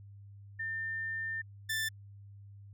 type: tone pair in turn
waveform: sine / sawtooth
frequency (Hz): 1800 / 1768.1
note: A6 / A6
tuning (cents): +39 / +8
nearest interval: unison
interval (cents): 31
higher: first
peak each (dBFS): -34 / -28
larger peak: second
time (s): 0.59-1.42 / 1.69-1.89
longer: first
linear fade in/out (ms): 10
effects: added 100 Hz sine -49 dBFS peak until 2.73 s